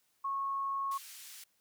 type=tone; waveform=sine; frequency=1097 Hz; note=C#6; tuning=18 cents flat; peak=-32 dBFS; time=0.24-0.98 s; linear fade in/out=10 ms
type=band-pass noise; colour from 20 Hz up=white; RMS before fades=-50 dBFS; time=0.91-1.44 s; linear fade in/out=5 ms; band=2000 to 14000 Hz; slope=12 dB/octave
effects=white hiss -74 dBFS RMS until 1.6 s + high-pass 80 Hz 12 dB/octave